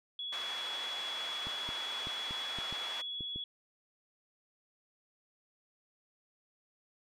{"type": "tone", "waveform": "sine", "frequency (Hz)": 3372, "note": "G#7", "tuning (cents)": 26, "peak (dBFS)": -37, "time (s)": [0.19, 3.44], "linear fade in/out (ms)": 2}
{"type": "band-pass noise", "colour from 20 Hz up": "pink", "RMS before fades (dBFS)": -44, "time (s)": [0.32, 3.02], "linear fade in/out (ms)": 10, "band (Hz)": [840, 4100], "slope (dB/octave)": 12}
{"type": "clicks", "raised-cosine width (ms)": 3, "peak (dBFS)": -32, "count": 8, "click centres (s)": [1.47, 1.69, 2.071, 2.309, 2.587, 2.726, 3.208, 3.36]}
{"effects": []}